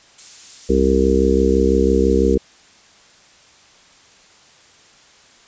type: noise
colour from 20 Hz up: violet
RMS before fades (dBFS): -31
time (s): 0.18-2.35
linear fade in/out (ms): 5
type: harmonic tone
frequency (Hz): 66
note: C2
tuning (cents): +16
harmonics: 1 / 3 / 4 / 5 / 6 / 7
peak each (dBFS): -19 / -20 / -21 / -21 / -18 / -18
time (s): 0.69-2.38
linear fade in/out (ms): 10
effects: white hiss -49 dBFS RMS until 5.47 s + resampled to 16000 Hz